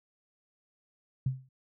sine tone with exponential decay, 130.81 Hz, C3, in tune, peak -23 dBFS, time 1.26-1.49 s, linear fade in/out 5 ms, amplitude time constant 48 ms, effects none

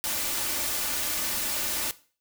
white noise with comb filter, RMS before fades -29 dBFS, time 0.04-1.91 s, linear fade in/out 0 ms, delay 3.4 ms, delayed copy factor +0.5, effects noise-tail reverb RT60 0.4 s tail -17 dB re dry

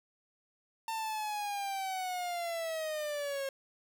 45% pulse linear sweep, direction down, 902 to 539 Hz, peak -34 dBFS, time 0.88-3.49 s, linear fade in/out 2 ms, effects none

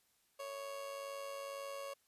30% pulse tone with amplitude modulation, 555 Hz, C#5, 2 cents sharp, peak -38 dBFS, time 0.39-1.94 s, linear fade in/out 10 ms, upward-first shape sine, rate 102 Hz, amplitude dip 50%, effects white hiss -75 dBFS RMS until 2.07 s + resampled to 32000 Hz

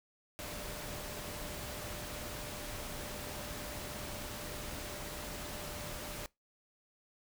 sine tone in noise, 594 Hz, D5, 20 cents sharp, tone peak -50 dBFS, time 0.39-6.26 s, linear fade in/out 0 ms, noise pink, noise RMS -43 dBFS, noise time 0.39-6.26 s, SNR -10 dB, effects noise-tail reverb RT60 0.2 s tail -23 dB re dry

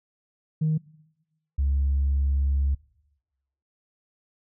sine tone pair in turn, 156.2 / 69.3 Hz, D#3 / C#2, +7 / 0 cents, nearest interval octave + major second, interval 1407 cents, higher first, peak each -19 dBFS, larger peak neither, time 0.61-0.78 / 1.58-2.75 s, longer second, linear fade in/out 10 ms, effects noise-tail reverb RT60 1.0 s tail -23 dB re dry + tanh soft clip ceiling -17 dBFS

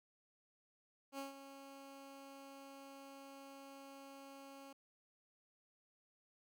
15% pulse tone with ADSR envelope, 274.5 Hz, C#4, 17 cents flat, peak -36 dBFS, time 1.12-4.73 s, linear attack 66 ms, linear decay 140 ms, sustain -11 dB, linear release 6 ms, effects none

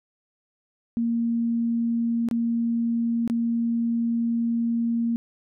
sine tone with dropouts, 232.6 Hz, A#3, 4 cents flat, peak -21 dBFS, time 0.97-5.16 s, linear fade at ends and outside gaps 0 ms, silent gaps 2.287-2.312 / 3.277-3.299 s, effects none

